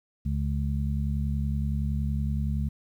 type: harmonic tone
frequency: 70.7 Hz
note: C#2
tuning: 35 cents sharp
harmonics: 1 / 2 / 3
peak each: -27 / -30 / -33 dBFS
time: 0.25-2.69 s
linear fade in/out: 10 ms
effects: 10-bit